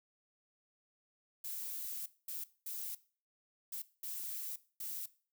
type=noise bursts at uneven times; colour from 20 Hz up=violet; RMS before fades=-42 dBFS; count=6; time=1.44-2.06 / 2.28-2.44 / 2.66-2.95 / 3.72-3.82 / 4.03-4.56 / 4.8-5.06 s; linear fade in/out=5 ms; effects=noise-tail reverb RT60 0.4 s tail -18 dB re dry